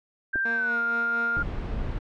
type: tone with pitch glide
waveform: sine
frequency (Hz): 1579 to 1406.7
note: G6 to F6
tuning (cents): +12 to +12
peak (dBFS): -23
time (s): 0.33-1.43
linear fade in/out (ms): 10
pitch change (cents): -200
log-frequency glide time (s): 0.53-0.79
type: clicks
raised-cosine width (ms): 2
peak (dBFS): -25 / -23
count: 2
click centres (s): 0.356 / 0.359
type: tone with tremolo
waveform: 15% pulse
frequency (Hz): 233.1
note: A#3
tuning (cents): 0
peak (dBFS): -26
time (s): 0.45-1.37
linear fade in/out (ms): 5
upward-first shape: sine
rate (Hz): 4.3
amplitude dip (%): 45
type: noise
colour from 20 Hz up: brown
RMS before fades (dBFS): -30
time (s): 1.36-1.99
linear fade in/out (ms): 10
effects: low-pass 3000 Hz 12 dB/octave